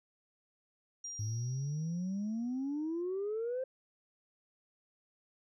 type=tone with exponential decay; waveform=sine; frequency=5700 Hz; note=F8; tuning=34 cents sharp; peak=-39 dBFS; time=1.04-3.02 s; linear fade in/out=5 ms; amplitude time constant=430 ms
type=exponential sweep; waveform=sine; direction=up; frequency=103.83 to 529 Hz; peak=-32 dBFS; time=1.19-3.64 s; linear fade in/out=5 ms
effects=tanh soft clip ceiling -30 dBFS